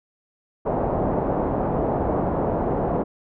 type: low-pass noise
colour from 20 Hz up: white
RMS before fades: -23 dBFS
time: 0.65-3.04 s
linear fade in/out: 20 ms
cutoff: 780 Hz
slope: 24 dB/octave
effects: none